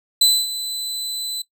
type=tone with ADSR envelope; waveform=sawtooth; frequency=4013 Hz; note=B7; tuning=27 cents sharp; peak=-8 dBFS; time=0.21-1.42 s; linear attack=5 ms; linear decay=250 ms; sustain=-14 dB; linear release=5 ms; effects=noise-tail reverb RT60 0.1 s tail -18 dB re dry